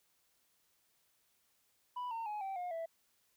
sine tone with pitch steps, 987.8 / 911.1 / 840.3 / 775 / 714.8 / 659.3 Hz, B5 / A#5 / G#5 / G5 / F5 / E5, 0 / -40 / +20 / -20 / +40 / 0 cents, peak -35 dBFS, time 1.96-2.86 s, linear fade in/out 10 ms, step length 150 ms, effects tanh soft clip ceiling -37 dBFS + white hiss -75 dBFS RMS until 3.36 s

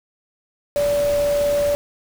sine tone in noise, 578 Hz, D5, 28 cents flat, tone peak -16 dBFS, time 0.76-1.75 s, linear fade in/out 0 ms, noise pink, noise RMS -31 dBFS, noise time 0.76-1.75 s, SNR +12 dB, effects none

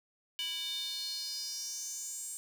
square tone with high-pass filter sweep, 329.6 Hz, E4, in tune, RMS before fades -39 dBFS, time 0.39-2.37 s, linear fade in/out 0 ms, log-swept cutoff 3000 to 8100 Hz, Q 6.1, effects 11-bit

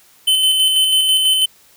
square tone with tremolo, 3052 Hz, G7, 47 cents flat, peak -11 dBFS, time 0.27-1.46 s, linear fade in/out 10 ms, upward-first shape square, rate 6.1 Hz, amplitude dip 30%, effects white hiss -50 dBFS RMS until 1.76 s

